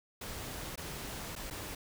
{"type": "noise with dropouts", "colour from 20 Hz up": "pink", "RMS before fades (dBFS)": -42, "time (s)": [0.21, 1.75], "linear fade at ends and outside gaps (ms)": 5, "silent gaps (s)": [[0.758, 0.775], [1.354, 1.361], [1.502, 1.508]], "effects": []}